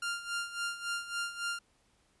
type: tone with tremolo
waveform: sawtooth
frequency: 1396.9 Hz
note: F6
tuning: in tune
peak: -28 dBFS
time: 0.02-1.59 s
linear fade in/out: 5 ms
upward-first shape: sine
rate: 3.6 Hz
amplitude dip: 75%
effects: pink hiss -70 dBFS RMS until 2.2 s + resampled to 24000 Hz